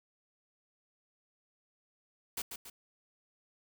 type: noise with echo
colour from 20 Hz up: white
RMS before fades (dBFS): -37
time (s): 2.37-2.42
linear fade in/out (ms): 5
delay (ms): 140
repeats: 2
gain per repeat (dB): -6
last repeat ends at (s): 2.7
effects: none